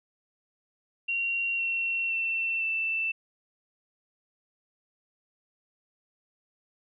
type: tone with pitch steps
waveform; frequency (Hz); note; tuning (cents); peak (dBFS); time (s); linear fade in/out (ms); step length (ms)
sine; 2752 / 2722 / 2692 / 2663; F7 / F7 / E7 / E7; -26 / -45 / +36 / +17; -26; 1.08-3.12; 10; 510
effects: none